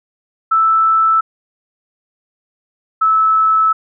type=tone pair in turn; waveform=sine; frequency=1318.5 / 1304.9 Hz; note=E6 / E6; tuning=0 / -18 cents; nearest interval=unison; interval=18 cents; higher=first; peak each=-9 dBFS; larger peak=neither; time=0.51-1.21 / 3.01-3.73 s; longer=second; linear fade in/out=10 ms; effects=none